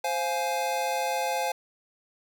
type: chord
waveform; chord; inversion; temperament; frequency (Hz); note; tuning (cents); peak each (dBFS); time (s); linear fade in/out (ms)
square; F minor; second; just; 523.8 / 698.5 / 838.1; C5 / F5 / Ab5; +2 / 0 / +16; -32 / -32 / -30; 0.04-1.52; 5
effects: none